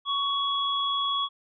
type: tone pair together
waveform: sine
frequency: 1119 / 3353 Hz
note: C#6 / G#7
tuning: +16 / +16 cents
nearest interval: octave + perfect fifth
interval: 1900 cents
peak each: -27 dBFS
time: 0.05-1.29 s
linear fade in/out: 50 ms
effects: none